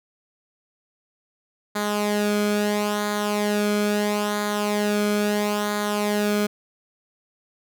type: tone with flanger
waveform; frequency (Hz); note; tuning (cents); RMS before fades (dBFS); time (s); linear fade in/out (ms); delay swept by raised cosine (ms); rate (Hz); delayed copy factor
sawtooth; 207.7; G#3; 0; -23; 1.75-6.47; 10; 0.36 to 1.08; 0.75; -0.6
effects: none